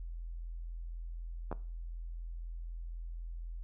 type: clicks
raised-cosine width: 1 ms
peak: -24 dBFS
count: 2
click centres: 1.515 / 1.527 s
effects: noise-tail reverb RT60 0.4 s tail -19 dB re dry + added 42 Hz sine -39 dBFS peak until 3.63 s